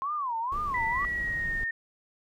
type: tone with vibrato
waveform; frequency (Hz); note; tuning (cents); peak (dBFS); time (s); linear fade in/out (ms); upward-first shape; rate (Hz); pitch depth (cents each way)
sine; 1046.5; C6; 0; -28; 0.02-1.05; 0; sine; 2.1; 260
type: noise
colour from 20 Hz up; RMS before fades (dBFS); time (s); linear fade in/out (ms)
brown; -39; 0.52-1.64; 2
type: tone with pitch glide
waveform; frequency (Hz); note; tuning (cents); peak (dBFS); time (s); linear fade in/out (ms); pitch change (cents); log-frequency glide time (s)
sine; 1975.5 to 1832.6; B6 to A#6; 0 to -30; -28; 0.74-1.71; 5; -130; 0.9-1.57
effects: none